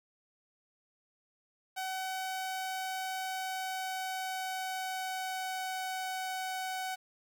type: tone with pitch glide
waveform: sawtooth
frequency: 755 to 750.7 Hz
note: F#5 to F#5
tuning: +35 to +25 cents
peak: -31 dBFS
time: 1.76-6.96 s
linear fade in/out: 20 ms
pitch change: -10 cents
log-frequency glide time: 3.29-5.71 s
effects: 10-bit